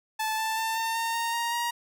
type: tone with pitch steps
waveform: sawtooth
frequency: 873 / 883.1 / 893.4 / 903.8 / 914.3 / 924.9 / 935.7 / 946.5 Hz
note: A5 / A5 / A5 / A5 / A#5 / A#5 / A#5 / A#5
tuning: -14 / +6 / +26 / +46 / -34 / -14 / +6 / +26 cents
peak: -23 dBFS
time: 0.19-1.71 s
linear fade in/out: 10 ms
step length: 190 ms
effects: none